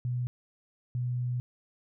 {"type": "tone bursts at uneven times", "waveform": "sine", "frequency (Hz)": 123.47, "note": "B2", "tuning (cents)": 0, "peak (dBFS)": -28, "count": 2, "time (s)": [[0.05, 0.27], [0.95, 1.4]], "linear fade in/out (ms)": 0, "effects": []}